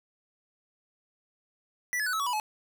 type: tone with pitch steps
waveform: square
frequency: 1965 / 1710.6 / 1489.2 / 1296.4 / 1128.6 / 982.5 / 855.3 Hz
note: B6 / A6 / F#6 / E6 / C#6 / B5 / A5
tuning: -9 / -49 / +11 / -29 / +31 / -9 / -49 cents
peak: -28 dBFS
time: 1.93-2.399 s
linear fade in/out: 0 ms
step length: 67 ms
effects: none